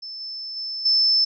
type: tone with level steps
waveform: sine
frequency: 5274 Hz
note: E8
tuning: in tune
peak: -32 / -30 / -27 / -15 dBFS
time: 0.02-1.25 s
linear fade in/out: 10 ms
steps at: 0.2 / 0.56 / 0.85 s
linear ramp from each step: 10 ms
effects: none